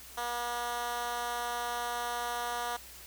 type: tone with high-pass filter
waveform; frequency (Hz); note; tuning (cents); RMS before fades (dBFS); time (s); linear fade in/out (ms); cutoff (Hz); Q
10% pulse; 240; B3; -49; -35; 0.17-2.77; 10; 720; 1.3
effects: added 60 Hz sine -57 dBFS peak until 3.06 s + white hiss -50 dBFS RMS until 3.06 s